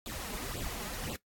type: noise with flanger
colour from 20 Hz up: pink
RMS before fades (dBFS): -39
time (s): 0.06-1.16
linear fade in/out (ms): 0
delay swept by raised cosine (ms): 0.25 to 4.85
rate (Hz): 1.9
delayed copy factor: +0.9
effects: noise-tail reverb RT60 0.1 s tail -17 dB re dry + AAC 64 kbps